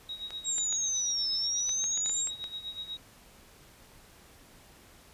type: tone with tremolo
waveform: sine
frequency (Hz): 3802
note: A#7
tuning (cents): +33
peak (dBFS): -34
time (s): 0.09-2.97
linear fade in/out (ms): 2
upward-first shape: sine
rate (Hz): 8.2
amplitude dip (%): 75
type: clicks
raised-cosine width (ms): 0.2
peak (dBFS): -25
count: 10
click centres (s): 0.306 / 0.582 / 0.726 / 1.693 / 1.841 / 1.975 / 2.06 / 2.096 / 2.273 / 2.441
type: exponential two-way sweep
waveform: sine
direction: down then up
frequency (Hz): 7660 to 5200 to 7660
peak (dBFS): -28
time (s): 0.44-2.31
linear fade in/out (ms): 50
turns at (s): 1.31
effects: pink hiss -56 dBFS RMS until 5.13 s + resampled to 32000 Hz